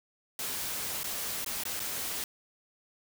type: noise with dropouts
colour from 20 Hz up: white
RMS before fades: -35 dBFS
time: 0.39-2.24 s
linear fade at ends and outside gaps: 1 ms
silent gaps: 1.033-1.042 / 1.446-1.462 / 1.636-1.653 / 1.795-1.801 s
effects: none